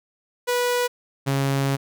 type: tone pair in turn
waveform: sawtooth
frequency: 489.6 / 137.39 Hz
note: B4 / C#3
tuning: -15 / -15 cents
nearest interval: octave + minor seventh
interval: 2200 cents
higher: first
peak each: -16 dBFS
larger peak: neither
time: 0.47-0.88 / 1.26-1.77 s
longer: second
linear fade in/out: 20 ms
effects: none